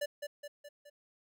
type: tone with echo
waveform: square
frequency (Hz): 582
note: D5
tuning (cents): -16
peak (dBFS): -33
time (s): 0.01-0.06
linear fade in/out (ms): 10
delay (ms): 210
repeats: 4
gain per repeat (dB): -5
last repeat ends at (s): 0.9
effects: none